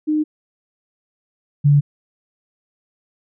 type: tone pair in turn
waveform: sine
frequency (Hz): 305.6 / 144.22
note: D#4 / D3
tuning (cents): -31 / -31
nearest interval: octave + minor second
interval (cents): 1300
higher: first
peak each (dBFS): -15 / -9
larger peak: second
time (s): 0.07-0.24 / 1.64-1.81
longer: neither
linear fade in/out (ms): 20
effects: none